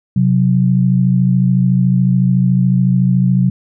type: tone pair together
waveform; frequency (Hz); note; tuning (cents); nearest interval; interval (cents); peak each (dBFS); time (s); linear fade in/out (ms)
sine; 130 / 183.85; C3 / F#3; -11 / -11; tritone; 600; -12; 0.16-3.5; 5
effects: none